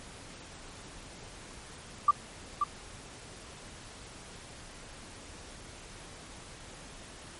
sine tone with echo, 1174.7 Hz, D6, in tune, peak -17 dBFS, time 2.08-2.11 s, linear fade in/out 5 ms, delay 530 ms, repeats 1, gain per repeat -7 dB, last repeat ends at 2.64 s, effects pink hiss -48 dBFS RMS until 7.39 s + MP3 48 kbps

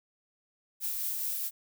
violet noise with tremolo, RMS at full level -32 dBFS, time 0.8-1.51 s, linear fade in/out 50 ms, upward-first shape triangle, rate 4.7 Hz, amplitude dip 30%, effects none

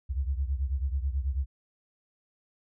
sine beating tone pair, 65.41 / 74.61 Hz, C2 / D2, 0 / +28 cents, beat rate 9.2 Hz, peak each -28 / -32 dBFS, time 0.09-1.46 s, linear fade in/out 20 ms, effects none

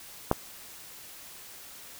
clicks, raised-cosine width 1 ms, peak -7 / -27 dBFS, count 2, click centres 0.314 / 0.329 s, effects white hiss -47 dBFS RMS until 1.99 s

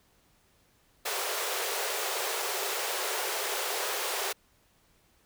pink high-pass noise, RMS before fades -32 dBFS, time 1.05-4.33 s, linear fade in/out 10 ms, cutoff 370 Hz, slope 96 dB/octave, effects pink hiss -66 dBFS RMS until 5.25 s

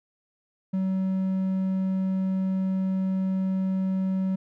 triangle tone, 189.4 Hz, F#3, 41 cents sharp, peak -21 dBFS, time 0.73-4.36 s, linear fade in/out 10 ms, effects none

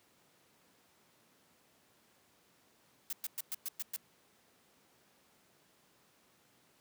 blue noise bursts, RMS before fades -38 dBFS, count 7, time 3.1-3.963 s, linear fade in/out 2 ms, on 29 ms, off 110 ms, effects pink hiss -68 dBFS RMS until 6.8 s + high-pass 150 Hz 12 dB/octave

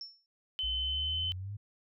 sine tone with exponential decay, 5400 Hz, E8, 41 cents sharp, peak -37 dBFS, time 0.01-0.26 s, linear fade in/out 1 ms, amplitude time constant 53 ms
sine tone, 3052 Hz, G7, 47 cents flat, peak -31 dBFS, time 0.59-1.32 s, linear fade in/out 0 ms
sine exponential sweep, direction up, 55.4 to 105.4 Hz, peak -37 dBFS, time 0.63-1.57 s, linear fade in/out 10 ms
effects none

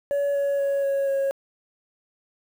sine tone with pitch steps, 567 / 562.1 / 557.3 / 552.5 / 547.7 Hz, C#5 / C#5 / C#5 / C#5 / C#5, +39 / +24 / +9 / -6 / -21 cents, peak -18 dBFS, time 0.11-1.31 s, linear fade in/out 0 ms, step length 240 ms, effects tanh soft clip ceiling -20 dBFS + 8-bit

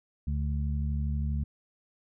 harmonic tone, 72.5 Hz, D2, 22 cents flat, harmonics 1 / 2 / 3, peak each -28 / -34 / -38 dBFS, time 0.27-1.44 s, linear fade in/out 5 ms, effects none

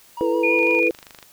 triangle tone with vibrato, 941 Hz, A#5, 16 cents sharp, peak -27 dBFS, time 0.17-0.8 s, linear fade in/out 5 ms, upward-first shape sine, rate 6 Hz, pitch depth 43 cents each way
sine chord, E suspended fourth, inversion none, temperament equal with one note detuned, 334.6 / 440 / 493.9 Hz, E4 / A4 / B4, +26 / 0 / 0 cents, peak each -22 / -24 / -21 dBFS, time 0.21-0.91 s, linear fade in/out 0 ms
sine tone, 2440 Hz, D#7, 34 cents flat, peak -18 dBFS, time 0.43-0.89 s, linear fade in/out 10 ms
click train, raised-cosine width 0.2 ms, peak -23 dBFS, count 17, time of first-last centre 0.59-1.227 s, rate 25.1 Hz
effects white hiss -51 dBFS RMS until 1.32 s

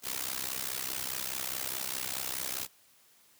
white noise with amplitude modulation, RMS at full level -32 dBFS, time 0.02-2.68 s, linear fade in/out 50 ms, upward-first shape sine, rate 64.8 Hz, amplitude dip 90%, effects white hiss -63 dBFS RMS until 3.39 s + high-pass 60 Hz 12 dB/octave

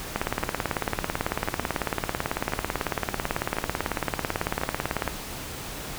two click trains, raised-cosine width 0.5 ms, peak -14 / -9 dBFS, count 5 / 90, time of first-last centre 0.43-4.614 / 0.16-5.077 s, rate 0.956 / 18.1 Hz, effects pink hiss -36 dBFS RMS until 5.98 s

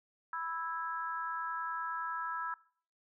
harmonic tone, 329.6 Hz, E4, in tune, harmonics 3 / 4 / 5, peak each -40 / -38 / -42 dBFS, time 0.33-2.54 s, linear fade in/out 2 ms, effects noise-tail reverb RT60 0.5 s tail -21 dB re dry

